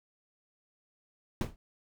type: noise with exponential decay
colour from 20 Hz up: brown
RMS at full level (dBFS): -23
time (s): 1.41-1.56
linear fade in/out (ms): 1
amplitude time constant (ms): 32
effects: none